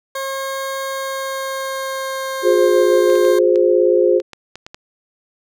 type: tone with pitch glide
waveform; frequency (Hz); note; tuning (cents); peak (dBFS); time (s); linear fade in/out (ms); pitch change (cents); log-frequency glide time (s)
20% pulse; 539 to 529.4; C#5 to C5; -49 to +20; -17; 0.15-3.39; 5; -31; 0.82-2.79
type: chord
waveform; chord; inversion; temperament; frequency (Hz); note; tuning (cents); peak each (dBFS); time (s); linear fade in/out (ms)
sine; F minor; none; equal with one note detuned; 357.4 / 415.3 / 523.3; F4 / Ab4 / C5; +40 / 0 / 0; -14 / -16 / -15; 2.42-4.22; 50
type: clicks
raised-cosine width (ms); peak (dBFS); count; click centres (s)
0.2; -17; 9; 3.1 / 3.155 / 3.25 / 3.558 / 4.201 / 4.333 / 4.556 / 4.665 / 4.745
effects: none